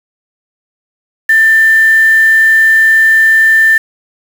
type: tone with quantisation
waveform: sine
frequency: 1783 Hz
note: A6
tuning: 22 cents sharp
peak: -4 dBFS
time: 1.29-3.78 s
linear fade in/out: 5 ms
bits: 4
effects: none